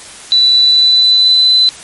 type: tone with pitch glide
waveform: sine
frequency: 3967 to 4020 Hz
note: B7 to B7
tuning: +7 to +30 cents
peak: -5 dBFS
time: 0.32-1.69 s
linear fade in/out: 0 ms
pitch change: +23 cents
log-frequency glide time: 0.57-1.54 s
effects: white hiss -32 dBFS RMS until 1.83 s + MP3 48 kbps